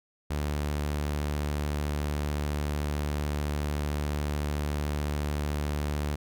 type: tone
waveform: sawtooth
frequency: 73.7 Hz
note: D2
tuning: 7 cents sharp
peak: -24 dBFS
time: 0.3-6.16 s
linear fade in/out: 10 ms
effects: none